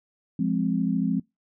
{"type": "chord", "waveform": "sine", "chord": "F minor", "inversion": "none", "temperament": "equal", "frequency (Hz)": [174.61, 207.7, 261.6], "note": ["F3", "Ab3", "C4"], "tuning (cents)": [0, 0, 0], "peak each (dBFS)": -26, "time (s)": [0.39, 1.2], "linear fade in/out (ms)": 5, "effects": ["noise-tail reverb RT60 0.2 s tail -24 dB re dry"]}